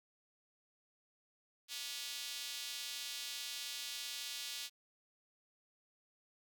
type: tone with high-pass filter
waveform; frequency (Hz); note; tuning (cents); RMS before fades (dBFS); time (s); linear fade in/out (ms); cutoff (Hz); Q
square; 130.8; C3; 0; -44; 1.68-4.7; 50; 3600; 1.6
effects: none